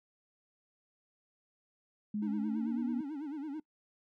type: tone with pitch glide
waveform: sine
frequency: 210 to 241.2 Hz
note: G#3 to B3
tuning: +19 to -41 cents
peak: -32 dBFS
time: 2.14-3.01 s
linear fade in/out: 5 ms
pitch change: +240 cents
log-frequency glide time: 2.36-2.83 s
type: tone with vibrato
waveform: triangle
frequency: 293.7 Hz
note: D4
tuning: in tune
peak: -35 dBFS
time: 2.22-3.6 s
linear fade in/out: 5 ms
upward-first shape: sine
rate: 9.1 Hz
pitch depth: 140 cents each way
effects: noise-tail reverb RT60 0.1 s tail -24 dB re dry